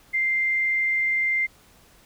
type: tone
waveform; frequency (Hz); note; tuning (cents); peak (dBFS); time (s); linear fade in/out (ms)
sine; 2093; C7; 0; -20; 0.13-1.47; 20
effects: pink hiss -55 dBFS RMS until 2.05 s